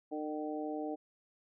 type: harmonic tone with a mistuned harmonic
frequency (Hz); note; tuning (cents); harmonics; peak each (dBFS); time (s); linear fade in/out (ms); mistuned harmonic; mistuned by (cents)
151.9; D#3; -41; 2 / 3 / 4 / 5; -38 / -42 / -43 / -43; 0.11-0.96; 20; 5; +17
effects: none